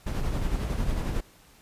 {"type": "noise with tremolo", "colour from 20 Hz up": "brown", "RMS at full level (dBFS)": -26, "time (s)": [0.06, 1.21], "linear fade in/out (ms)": 10, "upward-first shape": "sine", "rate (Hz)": 11, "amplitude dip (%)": 40, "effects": ["pink hiss -56 dBFS RMS until 1.61 s", "resampled to 32000 Hz"]}